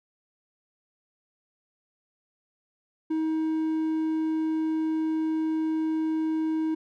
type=tone; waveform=triangle; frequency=316.8 Hz; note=D#4; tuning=31 cents sharp; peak=-22 dBFS; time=3.1-6.75 s; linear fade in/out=10 ms; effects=none